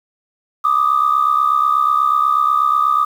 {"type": "tone pair together", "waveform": "sine", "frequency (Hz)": [1181.8, 1250], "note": ["D6", "D#6"], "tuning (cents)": [10, 8], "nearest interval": "minor second", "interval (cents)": 98, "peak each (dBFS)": -14, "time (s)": [0.64, 3.05], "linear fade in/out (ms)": 10, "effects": ["tanh soft clip ceiling -5 dBFS", "7-bit"]}